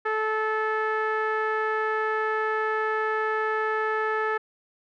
sawtooth tone with low-pass filter, 435 Hz, A4, 20 cents flat, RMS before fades -26 dBFS, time 0.05-4.38 s, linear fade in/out 10 ms, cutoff 1600 Hz, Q 4.4, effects none

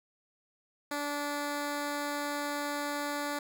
10% pulse tone, 290.1 Hz, D4, 21 cents flat, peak -24 dBFS, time 0.91-3.39 s, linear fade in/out 5 ms, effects none

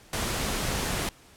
pink noise, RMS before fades -29 dBFS, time 0.13-1.09 s, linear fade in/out 2 ms, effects pink hiss -54 dBFS RMS until 1.36 s + low-pass 12000 Hz 12 dB/octave

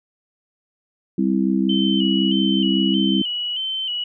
harmonic tone, 65.41 Hz, C2, in tune, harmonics 3 / 4 / 5, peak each -19 / -21 / -22 dBFS, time 1.18-3.22 s, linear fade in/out 5 ms
sine tone with vibrato, 3007 Hz, F#7, 27 cents sharp, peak -22 dBFS, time 1.69-4.04 s, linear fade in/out 5 ms, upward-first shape square, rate 1.6 Hz, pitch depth 45 cents each way
effects none

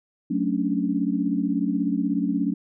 sine chord, D major seventh, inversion first, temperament equal, 185 / 220 / 277.2 / 293.7 Hz, F#3 / A3 / C#4 / D4, 0 / 0 / 0 / 0 cents, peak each -27 / -27 / -25 / -28 dBFS, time 0.3-2.54 s, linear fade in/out 10 ms, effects none

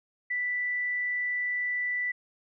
sine tone, 1975.5 Hz, B6, in tune, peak -27 dBFS, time 0.3-2.12 s, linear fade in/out 10 ms, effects none

